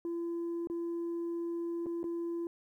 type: tone with dropouts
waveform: sine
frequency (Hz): 339.4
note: F4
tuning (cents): -49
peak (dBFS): -31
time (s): 0.05-2.47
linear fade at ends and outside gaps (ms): 1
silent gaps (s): 0.672-0.699 / 1.86-1.866 / 2.031-2.041
effects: tanh soft clip ceiling -32 dBFS + 12-bit